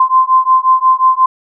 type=beating tone pair; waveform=sine; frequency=1036 / 1041.6 Hz; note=C6 / C6; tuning=-17 / -8 cents; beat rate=5.6 Hz; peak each=-10 dBFS; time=0-1.26 s; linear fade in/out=5 ms; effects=none